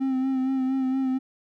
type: tone with vibrato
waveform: triangle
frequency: 263 Hz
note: C4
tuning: 9 cents sharp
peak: -20 dBFS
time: 0-1.19 s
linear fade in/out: 20 ms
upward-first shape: sine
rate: 4.3 Hz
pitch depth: 30 cents each way
effects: none